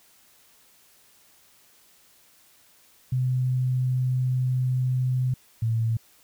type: tone pair in turn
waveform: sine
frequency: 127.6 / 113.68 Hz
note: C3 / A#2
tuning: -43 / -43 cents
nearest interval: major second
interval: 200 cents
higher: first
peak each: -21 dBFS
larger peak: neither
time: 3.12-5.34 / 5.62-5.97 s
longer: first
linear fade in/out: 5 ms
effects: white hiss -58 dBFS RMS until 6.23 s